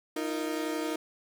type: chord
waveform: 35% pulse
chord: Eb suspended second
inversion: none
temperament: equal with one note detuned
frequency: 311.1 / 342.6 / 466.2 Hz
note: Eb4 / F4 / Bb4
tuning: 0 / -33 / 0 cents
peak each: -31 / -35 / -35 dBFS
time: 0.16-0.96 s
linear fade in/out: 5 ms
effects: none